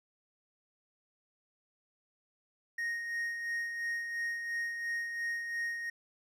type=tone with tremolo; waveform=triangle; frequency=1864.7 Hz; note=A#6; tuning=in tune; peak=-30 dBFS; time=2.78-5.9 s; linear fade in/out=5 ms; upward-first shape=sine; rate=2.9 Hz; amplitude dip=45%; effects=none